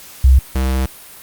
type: tone pair in turn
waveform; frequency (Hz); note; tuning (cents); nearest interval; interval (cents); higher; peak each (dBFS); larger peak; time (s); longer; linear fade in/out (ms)
sine / square; 65.41 / 65.41; C2 / C2; 0 / 0; unison; 0; neither; -5 / -15; first; 0.24-0.39 / 0.55-0.86; second; 5
effects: white hiss -38 dBFS RMS until 1.22 s + Opus 48 kbps